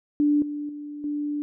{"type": "tone with level steps", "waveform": "sine", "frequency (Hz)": 293.7, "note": "D4", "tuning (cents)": 0, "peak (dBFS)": [-17, -28, -33, -25], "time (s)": [0.2, 1.42], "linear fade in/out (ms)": 0, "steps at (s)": [0.42, 0.69, 1.04], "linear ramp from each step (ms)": 2, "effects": []}